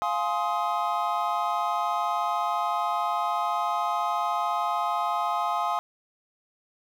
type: chord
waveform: triangle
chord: F minor seventh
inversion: none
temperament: just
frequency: 698.5 / 838.1 / 1047.7 / 1257.2 Hz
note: F5 / Ab5 / C6 / Eb6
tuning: 0 / +16 / +2 / +18 cents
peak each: -28 dBFS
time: 0.02-5.79 s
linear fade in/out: 0 ms
effects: 9-bit